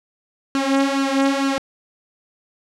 sawtooth tone with flanger, 273.3 Hz, C#4, 24 cents flat, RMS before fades -19 dBFS, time 0.55-1.58 s, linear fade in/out 0 ms, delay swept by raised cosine 0.69 to 3.79 ms, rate 2.2 Hz, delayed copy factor +0.7, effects low-pass 7000 Hz 12 dB/octave

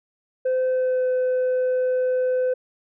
sine tone with pitch glide, 514 to 508.1 Hz, C5 to B4, -31 to +49 cents, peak -16 dBFS, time 0.45-2.54 s, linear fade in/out 10 ms, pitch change -20 cents, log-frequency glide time 0.67-1.08 s, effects tanh soft clip ceiling -18 dBFS

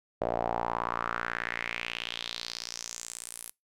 sawtooth tone with band-pass filter sweep, 58.3 Hz, A#1, 1 cent sharp, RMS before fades -35 dBFS, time 0.21-3.51 s, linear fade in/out 5 ms, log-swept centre 600 to 11000 Hz, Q 3.6, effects noise-tail reverb RT60 0.2 s tail -25 dB re dry

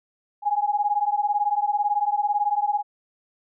sine beating tone pair, 818 / 836 Hz, G#5 / G#5, -26 / +11 cents, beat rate 18 Hz, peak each -23 dBFS, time 0.42-2.83 s, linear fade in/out 50 ms, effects none

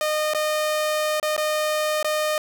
sawtooth tone with dropouts, 612 Hz, D#5, 29 cents flat, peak -17 dBFS, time 0.01-2.38 s, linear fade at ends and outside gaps 1 ms, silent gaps 0.336-0.347 / 1.199-1.228 / 1.365-1.378 / 2.028-2.045 s, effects none

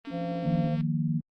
click train, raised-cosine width 0.3 ms, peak -32 dBFS, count 174, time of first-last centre 0.05-0.809 s, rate 228 Hz
sine tone with tremolo, 280 Hz, C#4, 18 cents sharp, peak -33 dBFS, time 0.07-0.7 s, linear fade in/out 5 ms, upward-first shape square, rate 14 Hz, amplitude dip 65%
harmonic tone, 171.7 Hz, F3, 29 cents flat, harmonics 1 / 3 / 4, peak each -32 / -36 / -36 dBFS, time 0.1-0.78 s, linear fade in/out 50 ms
sine chord, Eb suspended second, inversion none, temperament just, 155.56 / 175.01 / 233.3 Hz, Eb3 / F3 / Bb3, 0 / +4 / +2 cents, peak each -27 / -31 / -31 dBFS, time 0.44-1.21 s, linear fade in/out 20 ms
effects Opus 24 kbps

